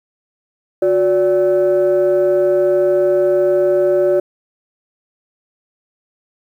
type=tone pair together; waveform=sine; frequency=364 / 577.5 Hz; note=F#4 / D5; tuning=-28 / -29 cents; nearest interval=minor sixth; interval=799 cents; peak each=-12 dBFS; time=0.82-4.2 s; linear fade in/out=5 ms; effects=tanh soft clip ceiling -7 dBFS + 8-bit